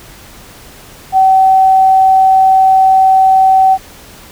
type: tone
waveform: sine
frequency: 763 Hz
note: G5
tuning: 47 cents flat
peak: -4 dBFS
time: 1.12-3.78 s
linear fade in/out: 50 ms
effects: pink hiss -36 dBFS RMS until 4.31 s